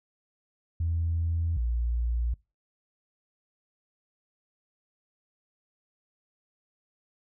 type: tone pair in turn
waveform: sine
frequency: 83.2 / 58.83 Hz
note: E2 / A#1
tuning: +17 / +17 cents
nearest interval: tritone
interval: 600 cents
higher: first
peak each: -24 dBFS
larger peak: neither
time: 0.8-1.57 / 1.57-2.34 s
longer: neither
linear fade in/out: 5 ms
effects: noise-tail reverb RT60 0.3 s tail -25 dB re dry + tanh soft clip ceiling -20 dBFS